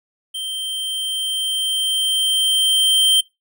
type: tone with level ramp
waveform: square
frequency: 3136 Hz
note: G7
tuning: in tune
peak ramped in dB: -25 to -12 dBFS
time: 0.34-3.21 s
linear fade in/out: 10 ms
effects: noise-tail reverb RT60 0.2 s tail -22 dB re dry